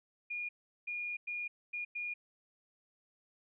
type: tone bursts at uneven times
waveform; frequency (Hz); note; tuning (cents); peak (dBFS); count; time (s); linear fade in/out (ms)
sine; 2431; D#7; -41; -36; 5; 0.3-0.49 / 0.87-1.17 / 1.27-1.48 / 1.73-1.85 / 1.95-2.14; 10
effects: none